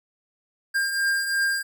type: beating tone pair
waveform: square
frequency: 1600 / 1602.9 Hz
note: G6 / G6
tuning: +35 / +38 cents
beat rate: 2.9 Hz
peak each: -31 / -23 dBFS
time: 0.74-1.63 s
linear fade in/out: 20 ms
effects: none